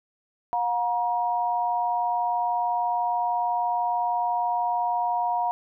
sine tone pair together, 716.2 / 950 Hz, F5 / A#5, +43 / +33 cents, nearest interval perfect fourth, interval 490 cents, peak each -25 dBFS, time 0.53-5.51 s, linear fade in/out 0 ms, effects none

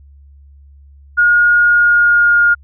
sine tone with pitch glide, 1433 to 1419.8 Hz, F6 to F6, +44 to +28 cents, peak -7 dBFS, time 1.17-2.55 s, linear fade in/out 20 ms, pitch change -16 cents, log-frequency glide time 1.56-2.43 s, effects added 70 Hz sine -39 dBFS peak until 2.63 s

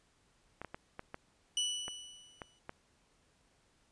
clicks, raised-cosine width 0.5 ms, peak -27 dBFS, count 8, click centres 0.616 / 0.647 / 0.745 / 0.994 / 1.144 / 1.881 / 2.418 / 2.694 s
sawtooth tone with exponential decay, 2960 Hz, F#7, in tune, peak -26 dBFS, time 1.57-2.59 s, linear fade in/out 2 ms, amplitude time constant 220 ms
effects pink hiss -71 dBFS RMS until 3.91 s + resampled to 22050 Hz

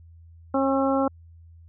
harmonic tone with a mistuned harmonic, 270.8 Hz, C#4, 40 cents flat, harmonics 1 / 2 / 3 / 4 / 5, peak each -23 / -24 / -28 / -31 / -31 dBFS, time 0.54-1.08 s, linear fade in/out 5 ms, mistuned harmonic 5, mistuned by -19 cents, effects added 83 Hz sine -46 dBFS peak until 1.68 s

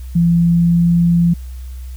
sine tone with pitch glide, 170 to 171.18 Hz, F3 to F3, -46 to -34 cents, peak -9 dBFS, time 0.15-1.34 s, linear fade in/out 10 ms, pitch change +12 cents, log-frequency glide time 0.39-0.85 s, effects added 63 Hz sine -26 dBFS peak until 1.96 s + white hiss -48 dBFS RMS until 1.96 s

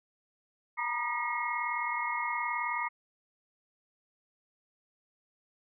sine tone cluster, 928 / 967 / 1217 / 1915 / 2161 Hz, A#5 / B5 / D#6 / A#6 / C#7, -8 / -37 / -39 / +46 / -45 cents, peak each -38 / -36 / -36 / -39 / -35 dBFS, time 0.77-2.89 s, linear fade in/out 20 ms, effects none

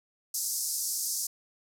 pink band-pass noise, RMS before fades -32 dBFS, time 0.34-1.27 s, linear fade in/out 5 ms, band 5100 to 14000 Hz, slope 48 dB/octave, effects none

